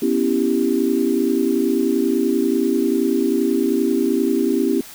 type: chord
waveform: sine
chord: C# half-diminished seventh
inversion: third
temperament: equal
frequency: 246.9 / 277.2 / 329.6 / 392 Hz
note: B3 / C#4 / E4 / G4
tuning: 0 / 0 / 0 / 0 cents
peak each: -21 dBFS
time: 0.02-4.81 s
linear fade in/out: 5 ms
effects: white hiss -39 dBFS RMS until 4.94 s